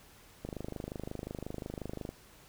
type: click train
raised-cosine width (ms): 2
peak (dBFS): -25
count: 43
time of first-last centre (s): 0.45-2.091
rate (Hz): 25.6
effects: pink hiss -58 dBFS RMS until 2.48 s